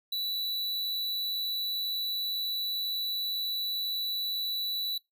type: tone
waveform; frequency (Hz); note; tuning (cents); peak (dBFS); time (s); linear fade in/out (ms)
square; 3951; B7; 0; -30; 0.12-4.98; 5
effects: noise-tail reverb RT60 0.2 s tail -23 dB re dry